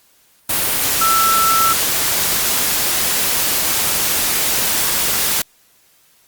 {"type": "tone in noise", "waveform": "sine", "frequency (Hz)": 1330, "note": "E6", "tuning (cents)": 15, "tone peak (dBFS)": -13, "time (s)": [1.01, 1.73], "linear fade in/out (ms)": 5, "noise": "white", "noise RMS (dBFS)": -17, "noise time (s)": [0.49, 5.42], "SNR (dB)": 1, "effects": ["white hiss -54 dBFS RMS until 6.27 s", "Opus 48 kbps"]}